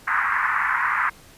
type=band-pass noise; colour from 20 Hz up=pink; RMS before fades=-22 dBFS; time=0.07-1.1 s; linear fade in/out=10 ms; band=1000 to 2000 Hz; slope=48 dB/octave; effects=pink hiss -49 dBFS RMS until 1.37 s + resampled to 32000 Hz